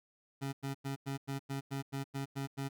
25% pulse tone bursts, 137.3 Hz, C#3, 16 cents flat, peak -32 dBFS, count 11, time 0.41-2.69 s, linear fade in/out 20 ms, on 120 ms, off 96 ms, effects none

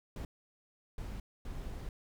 brown noise bursts at uneven times, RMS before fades -41 dBFS, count 3, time 0.16-0.25 / 0.98-1.2 / 1.45-1.89 s, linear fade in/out 2 ms, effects none

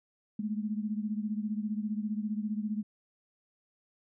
sine beating tone pair, 208.9 / 223.9 Hz, G#3 / A3, +10 / +30 cents, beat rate 15 Hz, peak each -32 / -36 dBFS, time 0.39-2.83 s, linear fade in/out 5 ms, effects none

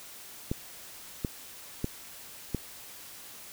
clicks, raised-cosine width 3 ms, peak -16 dBFS, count 4, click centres 0.515 / 1.248 / 1.844 / 2.547 s, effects white hiss -47 dBFS RMS until 3.52 s

